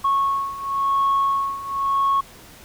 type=beating tone pair; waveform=sine; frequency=1100 / 1100.95 Hz; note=C#6 / C#6; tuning=-14 / -12 cents; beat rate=0.95 Hz; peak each=-22 / -19 dBFS; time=0.04-2.21 s; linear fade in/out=10 ms; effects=tanh soft clip ceiling -13 dBFS + pink hiss -45 dBFS RMS until 2.64 s